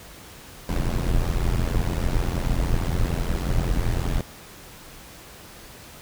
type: noise with amplitude modulation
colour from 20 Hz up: brown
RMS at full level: -19 dBFS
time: 0.69-4.21 s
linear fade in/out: 2 ms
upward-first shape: sine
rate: 85.4 Hz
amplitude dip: 85%
effects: pink hiss -44 dBFS RMS until 6.01 s